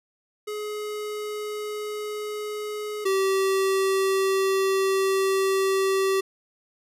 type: tone pair in turn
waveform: square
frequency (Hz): 421.4 / 385.7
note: G#4 / G4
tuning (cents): +25 / -28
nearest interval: major second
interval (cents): 153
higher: first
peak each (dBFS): -30 / -21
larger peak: second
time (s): 0.47-3.05 / 3.05-6.21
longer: second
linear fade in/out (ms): 10
effects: resampled to 32000 Hz